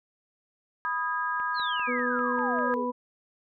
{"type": "chord", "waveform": "sine", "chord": "G# minor", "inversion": "first", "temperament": "equal with one note detuned", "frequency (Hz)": [987.8, 1244.5, 1631.7], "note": ["B5", "D#6", "G#6"], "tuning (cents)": [0, 0, -31], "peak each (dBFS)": -31, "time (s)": [0.85, 2.74], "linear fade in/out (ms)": 0}
{"type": "click train", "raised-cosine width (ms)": 0.5, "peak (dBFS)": -29, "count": 7, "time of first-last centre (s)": [1.4, 2.588], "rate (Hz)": 5.05}
{"type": "exponential sweep", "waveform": "sine", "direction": "down", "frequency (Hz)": [4435, 385], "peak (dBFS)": -33, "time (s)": [1.54, 2.86], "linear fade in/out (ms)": 50}
{"type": "harmonic tone", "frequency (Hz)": 246.9, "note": "B3", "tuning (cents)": 0, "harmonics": [1, 2, 4], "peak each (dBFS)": [-31, -31, -31], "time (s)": [1.87, 2.92], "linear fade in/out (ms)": 20}
{"effects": []}